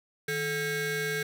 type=ring-modulated tone; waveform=30% pulse; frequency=588 Hz; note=D5; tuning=2 cents sharp; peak=-23 dBFS; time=0.28-1.23 s; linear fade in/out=5 ms; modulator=1020 Hz; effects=none